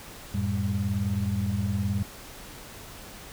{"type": "tone cluster", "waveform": "sine", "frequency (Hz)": [90.6, 109.7, 198.9], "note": ["F#2", "A2", "G3"], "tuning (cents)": [-36, -5, 25], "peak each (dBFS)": -29, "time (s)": [0.34, 2.03], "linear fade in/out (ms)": 5, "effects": ["pink hiss -44 dBFS RMS until 3.32 s"]}